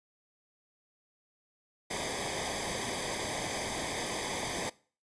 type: noise with comb filter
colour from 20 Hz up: pink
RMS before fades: -35 dBFS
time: 1.9-4.7 s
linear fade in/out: 10 ms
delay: 0.72 ms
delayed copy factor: -0.8
effects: noise-tail reverb RT60 0.4 s tail -21 dB re dry + resampled to 22050 Hz